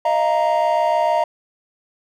triangle chord, Eb suspended second, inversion none, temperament equal with one note detuned, 622.3 / 688.8 / 932.3 Hz, Eb5 / F5 / Bb5, 0 / -24 / 0 cents, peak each -17 dBFS, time 0.05-1.24 s, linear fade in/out 5 ms, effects tanh soft clip ceiling -6 dBFS

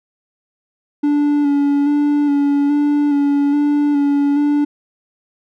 triangle tone with vibrato, 288.2 Hz, D4, 33 cents flat, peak -10 dBFS, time 1.03-4.65 s, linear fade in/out 10 ms, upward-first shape square, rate 1.2 Hz, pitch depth 21 cents each way, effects none

